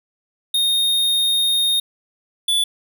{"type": "tone pair in turn", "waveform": "square", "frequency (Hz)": [3698, 3462], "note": ["A#7", "A7"], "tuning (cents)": [-15, -29], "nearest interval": "minor second", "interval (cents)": 114, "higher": "first", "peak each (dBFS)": -16, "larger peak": "neither", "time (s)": [[0.54, 1.8], [2.48, 2.64]], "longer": "first", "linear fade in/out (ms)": 5, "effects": []}